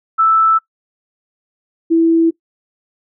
sine tone pair in turn, 1318.5 / 329.6 Hz, E6 / E4, 0 / 0 cents, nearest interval 2 octaves, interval 2400 cents, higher first, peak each -8 dBFS, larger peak neither, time 0.18-0.59 / 1.9-2.31 s, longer neither, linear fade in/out 20 ms, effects noise-tail reverb RT60 0.1 s tail -19 dB re dry

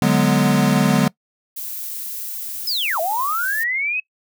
square chord, G# half-diminished seventh, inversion second, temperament equal, 146.83 / 185 / 207.7 / 246.9 Hz, D3 / F#3 / G#3 / B3, 0 / 0 / 0 / 0 cents, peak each -20 / -20 / -20 / -20 dBFS, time 0.02-1.08 s, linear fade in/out 2 ms
violet noise, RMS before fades -29 dBFS, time 1.56-3.64 s, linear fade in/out 10 ms
sine linear two-way sweep, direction down then up, 5230 to 618 to 2582 Hz, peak -19 dBFS, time 2.67-4 s, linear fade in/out 5 ms, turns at 3 s
effects noise-tail reverb RT60 0.1 s tail -22 dB re dry

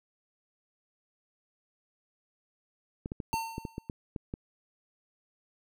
clicks, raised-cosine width 3 ms, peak -22 dBFS, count 10, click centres 3.059 / 3.119 / 3.202 / 3.34 / 3.581 / 3.652 / 3.781 / 3.898 / 4.162 / 4.339 s
square tone with exponential decay, 905 Hz, A5, 48 cents sharp, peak -28 dBFS, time 3.33-3.89 s, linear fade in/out 0 ms, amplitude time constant 120 ms
effects none

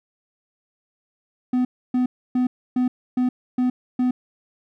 triangle tone bursts, 251 Hz, B3, 28 cents sharp, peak -15 dBFS, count 7, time 1.53-4.11 s, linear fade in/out 5 ms, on 120 ms, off 290 ms, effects none

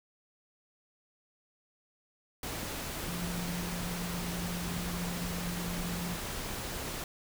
sine tone in noise, 174.9 Hz, F3, 3 cents sharp, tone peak -36 dBFS, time 3.08-6.14 s, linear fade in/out 2 ms, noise pink, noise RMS -38 dBFS, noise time 2.43-7.04 s, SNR -1 dB, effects none

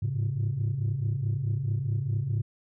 sine tone cluster, 103 / 107.7 / 136.6 Hz, G#2 / A2 / C#3, -14 / -37 / -25 cents, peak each -30 / -28 / -28 dBFS, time 0.02-2.42 s, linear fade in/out 10 ms, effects tanh soft clip ceiling -21 dBFS

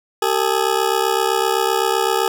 20% pulse ring-modulated tone, 419.9 Hz, G#4, 19 cents sharp, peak -8 dBFS, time 0.22-2.28 s, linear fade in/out 2 ms, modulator 33.9 Hz, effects none

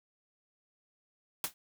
white noise with exponential decay, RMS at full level -29 dBFS, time 1.44-1.54 s, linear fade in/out 1 ms, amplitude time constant 20 ms, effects none

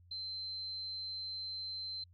sine tone, 4100 Hz, C8, 36 cents flat, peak -39 dBFS, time 0.11-2.04 s, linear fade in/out 5 ms, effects added 88 Hz sine -59 dBFS peak until 2.13 s + AAC 48 kbps

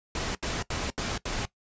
pink noise bursts, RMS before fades -31 dBFS, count 5, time 0.15-1.454 s, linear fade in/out 2 ms, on 200 ms, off 76 ms, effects noise-tail reverb RT60 0.1 s tail -18 dB re dry + resampled to 16000 Hz

